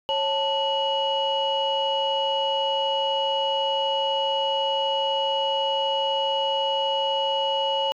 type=tone cluster; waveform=sine; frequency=549 / 884 / 2914 Hz; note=C#5 / A5 / F#7; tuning=-17 / +8 / -27 cents; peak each=-25 dBFS; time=0.09-7.92 s; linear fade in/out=0 ms; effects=tanh soft clip ceiling -14 dBFS